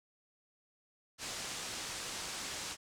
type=low-pass noise; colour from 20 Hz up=white; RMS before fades=-42 dBFS; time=1.18-2.77 s; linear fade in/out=50 ms; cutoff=8000 Hz; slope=24 dB/octave; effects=none